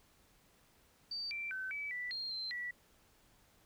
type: tone with pitch steps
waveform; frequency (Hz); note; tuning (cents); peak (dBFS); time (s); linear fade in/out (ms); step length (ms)
sine; 4623 / 2348 / 1529 / 2296 / 1971 / 4212 / 4112 / 1949; D8 / D7 / G6 / D7 / B6 / C8 / C8 / B6; -28 / -1 / -44 / -40 / -4 / +11 / -31 / -23; -38; 1.11-2.71; 5; 200
effects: pink hiss -68 dBFS RMS until 3.65 s